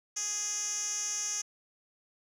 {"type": "tone with band-pass filter", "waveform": "10% pulse", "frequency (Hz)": 414.7, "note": "G#4", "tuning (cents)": -3, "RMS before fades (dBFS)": -34, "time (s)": [0.16, 1.42], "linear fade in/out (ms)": 10, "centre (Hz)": 6400, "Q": 6.1, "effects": []}